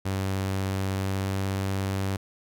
sawtooth tone with pitch glide, 96.2 to 96.87 Hz, G2 to G2, -32 to -20 cents, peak -22 dBFS, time 0.05-2.17 s, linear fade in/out 10 ms, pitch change +12 cents, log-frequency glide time 0.9-1.42 s, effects none

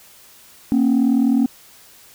sine tone pair together, 233.4 / 273.2 Hz, A#3 / C#4, +2 / -25 cents, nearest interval minor third, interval 273 cents, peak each -14 dBFS, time 0.72-1.46 s, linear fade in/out 0 ms, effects tanh soft clip ceiling -10 dBFS + white hiss -47 dBFS RMS until 2.14 s

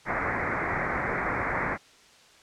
white low-pass noise, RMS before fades -29 dBFS, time 0.05-1.78 s, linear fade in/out 50 ms, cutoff 2200 Hz, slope 96 dB/octave, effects white hiss -55 dBFS RMS until 2.42 s + low-pass 6000 Hz 12 dB/octave

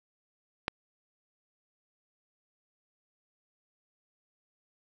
click, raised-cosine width 0.3 ms, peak -12 dBFS, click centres 0.681 s, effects none

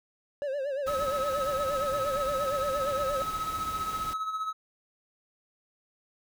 triangle tone with vibrato, 554.4 Hz, C#5, in tune, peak -27 dBFS, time 0.42-3.22 s, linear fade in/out 0 ms, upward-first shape sine, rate 8.6 Hz, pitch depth 100 cents each way
pink noise, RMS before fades -41 dBFS, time 0.86-4.14 s, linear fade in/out 10 ms
triangle tone with tremolo, 1286 Hz, E6, 43 cents flat, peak -26 dBFS, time 0.87-4.53 s, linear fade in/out 10 ms, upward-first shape sine, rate 15 Hz, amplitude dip 55%
effects none

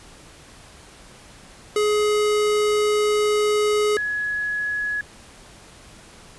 square / sine tone pair in turn, 420.3 / 1685.9 Hz, G#4 / G#6, +21 / +26 cents, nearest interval 2 octaves, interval 2405 cents, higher second, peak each -18 / -22 dBFS, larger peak first, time 1.76-3.97 / 3.97-5.01 s, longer first, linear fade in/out 2 ms, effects pink hiss -46 dBFS RMS until 6.38 s + resampled to 24000 Hz

